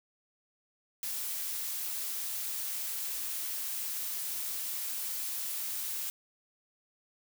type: noise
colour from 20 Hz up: blue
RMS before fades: -36 dBFS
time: 1.03-6.1 s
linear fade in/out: 0 ms
effects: none